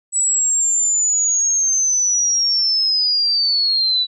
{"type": "linear sweep", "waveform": "sine", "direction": "down", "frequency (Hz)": [7902, 3925], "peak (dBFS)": -14, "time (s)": [0.12, 4.07], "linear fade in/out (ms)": 50, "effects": []}